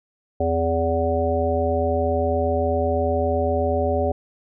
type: harmonic tone with a mistuned harmonic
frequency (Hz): 82.41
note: E2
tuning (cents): 0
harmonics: 1 / 3 / 5 / 7 / 9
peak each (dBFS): -24 / -28 / -25 / -23 / -26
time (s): 0.4-4.12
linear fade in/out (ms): 5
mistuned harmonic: 3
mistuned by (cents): +54
effects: none